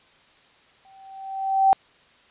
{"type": "tone with exponential growth", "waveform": "sine", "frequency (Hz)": 774, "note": "G5", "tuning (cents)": -22, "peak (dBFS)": -11, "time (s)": [0.85, 1.73], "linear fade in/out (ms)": 0, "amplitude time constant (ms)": 190, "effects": ["white hiss -56 dBFS RMS until 2.3 s", "resampled to 8000 Hz"]}